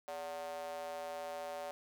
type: tone with high-pass filter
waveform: square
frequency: 82.41 Hz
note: E2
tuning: in tune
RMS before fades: -43 dBFS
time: 0.08-1.71 s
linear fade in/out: 0 ms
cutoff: 640 Hz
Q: 7.6
effects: none